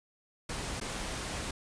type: noise with dropouts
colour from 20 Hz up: pink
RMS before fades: -37 dBFS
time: 0.49-1.51 s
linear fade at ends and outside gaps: 5 ms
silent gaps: 0.801-0.811 s
effects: resampled to 22050 Hz